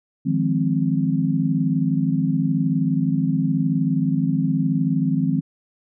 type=chord; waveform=sine; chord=F minor seventh; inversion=third; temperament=equal; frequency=155.56 / 174.61 / 207.7 / 261.6 Hz; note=Eb3 / F3 / Ab3 / C4; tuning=0 / 0 / 0 / 0 cents; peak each=-22 / -23 / -26 / -22 dBFS; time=0.25-5.41 s; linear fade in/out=20 ms; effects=none